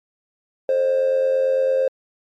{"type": "tone with amplitude modulation", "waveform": "triangle", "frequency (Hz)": 528, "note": "C5", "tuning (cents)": 16, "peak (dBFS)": -9, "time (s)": [0.69, 1.88], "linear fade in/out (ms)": 2, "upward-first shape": "sine", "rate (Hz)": 88.9, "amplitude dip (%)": 70, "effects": ["tanh soft clip ceiling -11 dBFS", "MP3 96 kbps"]}